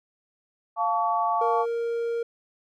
sine chord, F augmented, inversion none, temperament equal with one note detuned, 698.5 / 880 / 1132.7 Hz, F5 / A5 / C#6, 0 / 0 / +37 cents, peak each -26 dBFS, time 0.76-1.66 s, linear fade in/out 50 ms
triangle tone, 466.2 Hz, A#4, in tune, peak -23 dBFS, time 1.41-2.23 s, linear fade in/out 5 ms
effects none

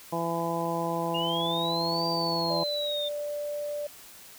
harmonic tone, 167.7 Hz, E3, 30 cents sharp, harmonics 1 / 2 / 3 / 4 / 5 / 6, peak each -34 / -34 / -34 / -34 / -34 / -34 dBFS, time 0.12-2.64 s, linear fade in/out 10 ms
sine linear two-way sweep, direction up then down, 2794 to 4699 to 3580 Hz, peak -30 dBFS, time 1.14-3.09 s, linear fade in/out 10 ms, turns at 2.07 s
sine tone, 587.3 Hz, D5, in tune, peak -30 dBFS, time 2.5-3.87 s, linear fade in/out 5 ms
effects white hiss -49 dBFS RMS until 4.38 s

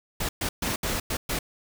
pink noise bursts at uneven times, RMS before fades -28 dBFS, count 6, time 0.2-0.29 / 0.41-0.49 / 0.62-0.76 / 0.83-1 / 1.1-1.17 / 1.29-1.39 s, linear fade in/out 5 ms, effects none

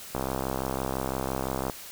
click train, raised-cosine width 1 ms, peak -15 dBFS, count 103, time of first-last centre 0.15-1.698 s, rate 65.9 Hz, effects white hiss -43 dBFS RMS until 1.91 s

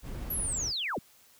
brown noise, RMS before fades -38 dBFS, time 0.02-0.73 s, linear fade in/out 50 ms
sine linear sweep, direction down, 12000 to 73.3 Hz, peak -30 dBFS, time 0.3-0.99 s, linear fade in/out 5 ms
effects white hiss -60 dBFS RMS until 1.39 s

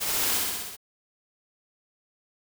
white noise with echo, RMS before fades -29 dBFS, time 0-0.39 s, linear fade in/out 20 ms, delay 63 ms, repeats 6, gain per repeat -2 dB, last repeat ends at 0.768 s, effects none

